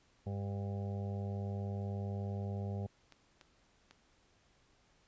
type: harmonic tone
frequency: 100 Hz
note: G2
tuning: 35 cents sharp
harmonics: 1 / 2 / 4 / 5 / 6 / 7 / 8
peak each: -37 / -43 / -49 / -51 / -53 / -54 / -55 dBFS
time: 0.26-2.87 s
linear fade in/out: 10 ms
type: clicks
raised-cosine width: 0.2 ms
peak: -37 dBFS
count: 3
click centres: 3.123 / 3.412 / 3.91 s
effects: pink hiss -70 dBFS RMS until 5.07 s + resampled to 16000 Hz